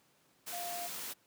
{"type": "tone in noise", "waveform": "sine", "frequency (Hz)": 699, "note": "F5", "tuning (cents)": 1, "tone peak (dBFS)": -40, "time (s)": [0.52, 0.88], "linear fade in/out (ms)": 20, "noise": "white", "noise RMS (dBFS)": -42, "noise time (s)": [0.46, 1.14], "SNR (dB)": -1, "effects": ["pink hiss -69 dBFS RMS until 1.26 s", "high-pass 150 Hz 12 dB/octave"]}